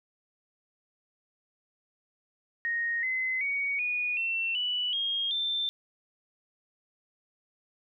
sine tone with pitch steps, 1864.7 / 2045 / 2243 / 2460 / 2699 / 2960 / 3247 / 3561 Hz, A#6 / C7 / C#7 / D#7 / E7 / F#7 / G#7 / A7, 0 / -40 / +20 / -20 / +40 / 0 / -40 / +20 cents, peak -27 dBFS, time 2.65-5.69 s, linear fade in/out 0 ms, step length 380 ms, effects none

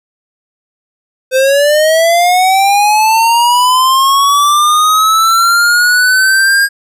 square linear sweep, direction up, 512 to 1626 Hz, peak -7 dBFS, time 1.31-6.69 s, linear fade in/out 50 ms, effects resampled to 32000 Hz

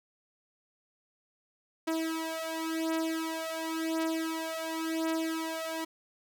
sawtooth beating tone pair, 322.9 / 323.83 Hz, E4 / E4, -36 / -31 cents, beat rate 0.93 Hz, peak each -30 dBFS, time 1.87-5.85 s, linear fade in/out 10 ms, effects none

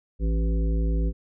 harmonic tone with a mistuned harmonic, 55 Hz, A1, in tune, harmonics 1 / 3 / 5 / 7 / 9, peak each -21 / -31 / -35 / -38 / -40 dBFS, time 0.19-1.13 s, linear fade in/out 50 ms, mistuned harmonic 3, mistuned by +17 cents, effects none

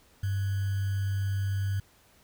sine tone with sample-and-hold, 98 Hz, G2, in tune, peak -26 dBFS, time 0.23-1.8 s, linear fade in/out 5 ms, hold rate 1575 Hz, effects pink hiss -61 dBFS RMS until 2.23 s

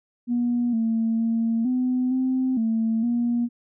sine tone with pitch steps, 241 / 225.8 / 228 / 252.7 / 258.9 / 224.5 / 238.2 Hz, B3 / A3 / A#3 / B3 / C4 / A3 / A#3, -42 / +45 / -38 / +40 / -18 / +35 / +38 cents, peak -19 dBFS, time 0.27-3.49 s, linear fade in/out 50 ms, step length 460 ms, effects tanh soft clip ceiling -15 dBFS

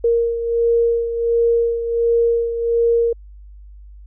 sine beating tone pair, 466.2 / 467.6 Hz, A#4 / A#4, 0 / +5 cents, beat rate 1.4 Hz, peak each -15 / -22 dBFS, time 0.04-3.13 s, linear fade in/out 5 ms, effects added 50 Hz sine -37 dBFS peak until 4.06 s

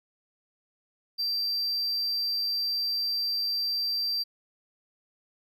triangle tone, 4699 Hz, D8, in tune, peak -25 dBFS, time 1.18-4.24 s, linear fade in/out 20 ms, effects none

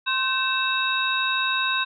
sine tone cluster, 1052 / 1542 / 2642 / 3785 Hz, C6 / G6 / E7 / A#7, +9 / -29 / +3 / +26 cents, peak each -27 / -26 / -27 / -26 dBFS, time 0.06-1.85 s, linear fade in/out 20 ms, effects none

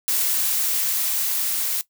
blue noise with level ramp, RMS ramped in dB -21 to -24 dBFS, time 0.08-1.81 s, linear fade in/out 0 ms, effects noise-tail reverb RT60 0.1 s tail -17 dB re dry

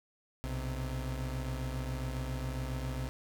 35% pulse tone pair together, 61.54 / 130.4 Hz, B1 / C3, -5 / -5 cents, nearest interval octave + minor second, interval 1300 cents, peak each -35 / -36 dBFS, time 0.44-3.09 s, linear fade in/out 0 ms, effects none

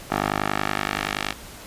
10% pulse tone with band-pass filter sweep, 50.6 Hz, G#1, 44 cents flat, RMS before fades -26 dBFS, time 0.1-1.33 s, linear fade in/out 10 ms, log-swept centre 1000 to 2800 Hz, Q 0.88, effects pink hiss -41 dBFS RMS until 1.66 s + resampled to 32000 Hz

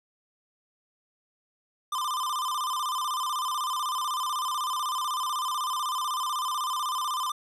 square tone with vibrato, 1108.7 Hz, C#6, in tune, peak -28 dBFS, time 1.92-7.32 s, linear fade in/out 5 ms, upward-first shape square, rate 16 Hz, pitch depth 130 cents each way, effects resampled to 32000 Hz + 10-bit

